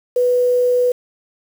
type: tone with quantisation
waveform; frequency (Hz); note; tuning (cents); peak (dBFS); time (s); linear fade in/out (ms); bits
sine; 493.9; B4; 0; -12; 0.16-0.92; 5; 6
effects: none